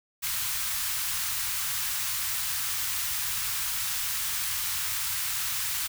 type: band-stop noise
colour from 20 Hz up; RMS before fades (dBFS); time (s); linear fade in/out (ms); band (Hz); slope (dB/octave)
white; -30; 0.22-5.88; 20; 130 to 1000; 24
effects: none